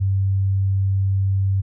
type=tone; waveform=sine; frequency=97 Hz; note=G2; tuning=18 cents flat; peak=-16 dBFS; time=0-1.62 s; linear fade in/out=20 ms; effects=none